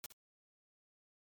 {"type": "noise with echo", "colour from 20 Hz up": "white", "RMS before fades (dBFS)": -44, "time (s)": [0.04, 0.06], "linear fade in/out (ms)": 0, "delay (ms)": 63, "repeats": 1, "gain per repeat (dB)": -12, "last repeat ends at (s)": 0.123, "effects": ["MP3 96 kbps"]}